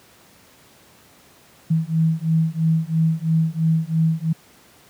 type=beating tone pair; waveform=sine; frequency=160 / 163 Hz; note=D#3 / E3; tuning=+49 / -19 cents; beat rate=3 Hz; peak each=-19 dBFS; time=1.7-4.33 s; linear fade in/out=10 ms; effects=pink hiss -51 dBFS RMS until 4.89 s + high-pass 100 Hz 12 dB/octave